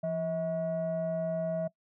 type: tone pair together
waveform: sine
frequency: 170.04 / 642 Hz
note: F3 / E5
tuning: -46 / -46 cents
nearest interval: octave + major seventh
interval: 2300 cents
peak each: -33 / -29 dBFS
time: 0.03-1.68 s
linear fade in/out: 10 ms
effects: noise-tail reverb RT60 0.1 s tail -21 dB re dry + tanh soft clip ceiling -25 dBFS